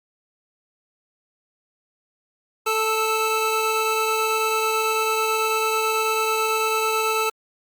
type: tone pair together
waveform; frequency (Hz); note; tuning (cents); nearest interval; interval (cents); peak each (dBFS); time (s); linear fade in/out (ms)
25% pulse; 440.6 / 1312.7; A4 / E6; +2 / -8; octave + perfect fifth; 1890; -19; 2.66-7.3; 10
effects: Opus 48 kbps